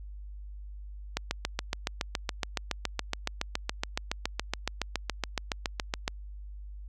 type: click train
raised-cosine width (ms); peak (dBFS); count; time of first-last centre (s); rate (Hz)
0.2; -11; 36; 1.17-6.079; 7.13
effects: added 50 Hz sine -40 dBFS peak until 6.88 s